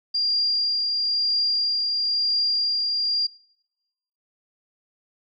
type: tone with tremolo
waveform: sine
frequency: 4788 Hz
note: D8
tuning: 33 cents sharp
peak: -19 dBFS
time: 0.14-3.27 s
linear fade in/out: 10 ms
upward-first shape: triangle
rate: 1 Hz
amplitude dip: 30%
effects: noise-tail reverb RT60 1.0 s tail -26 dB re dry